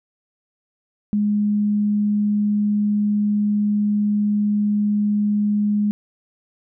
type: tone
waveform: sine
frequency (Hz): 207.7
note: G#3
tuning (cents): 0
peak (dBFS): -16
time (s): 1.13-5.91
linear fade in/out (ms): 0
effects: none